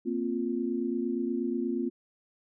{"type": "chord", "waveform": "sine", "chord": "Bb suspended second", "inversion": "none", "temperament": "equal", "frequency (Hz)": [233.1, 261.6, 349.2], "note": ["Bb3", "C4", "F4"], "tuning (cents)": [0, 0, 0], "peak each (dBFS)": -32, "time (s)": [0.05, 1.9], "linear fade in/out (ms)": 20, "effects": []}